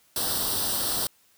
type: noise with comb filter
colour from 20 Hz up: white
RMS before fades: -27 dBFS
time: 0.16-1.07 s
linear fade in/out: 2 ms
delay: 0.22 ms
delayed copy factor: +0.8
effects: white hiss -62 dBFS RMS until 1.37 s